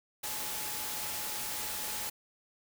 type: tone in noise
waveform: sine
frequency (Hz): 851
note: G#5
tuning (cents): +42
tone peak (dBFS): -48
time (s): 0.23-2.1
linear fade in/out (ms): 10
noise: white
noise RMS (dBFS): -37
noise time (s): 0.23-2.1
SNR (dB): -14
effects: none